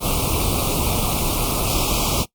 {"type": "band-stop noise", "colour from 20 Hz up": "pink", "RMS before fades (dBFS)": -20, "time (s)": [0, 2.26], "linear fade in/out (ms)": 50, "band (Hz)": [1300, 2300], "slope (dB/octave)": 96, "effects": ["noise-tail reverb RT60 0.1 s tail -19 dB re dry", "Opus 32 kbps"]}